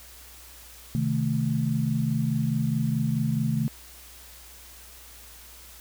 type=chord; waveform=sine; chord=A diminished; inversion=first; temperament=equal; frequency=130.81 / 155.56 / 220 Hz; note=C3 / Eb3 / A3; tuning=0 / 0 / 0 cents; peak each=-27 dBFS; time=0.95-3.68 s; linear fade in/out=0 ms; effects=added 60 Hz sine -51 dBFS peak until 5.8 s + white hiss -48 dBFS RMS until 5.8 s